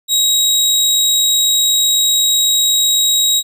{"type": "tone", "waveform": "25% pulse", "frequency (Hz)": 3813, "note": "A#7", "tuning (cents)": 38, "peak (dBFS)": -7, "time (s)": [0.08, 3.43], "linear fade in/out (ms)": 50, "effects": []}